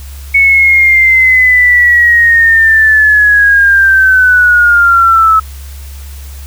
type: linear sweep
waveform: sine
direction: down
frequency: 2217 to 1294 Hz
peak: -3 dBFS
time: 0.34-5.4 s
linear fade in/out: 10 ms
effects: added 69 Hz sine -24 dBFS peak until 6.46 s + white hiss -36 dBFS RMS until 6.46 s